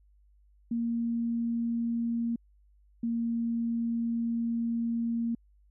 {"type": "tone pair in turn", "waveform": "sine", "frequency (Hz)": [233.1, 232.2], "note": ["A#3", "A#3"], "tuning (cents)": [0, -7], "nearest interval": "unison", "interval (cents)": 7, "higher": "first", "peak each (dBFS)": -27, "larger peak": "neither", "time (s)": [[0.71, 2.36], [3.03, 5.35]], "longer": "second", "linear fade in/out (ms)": 5, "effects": ["added 50 Hz sine -59 dBFS peak until 5.7 s"]}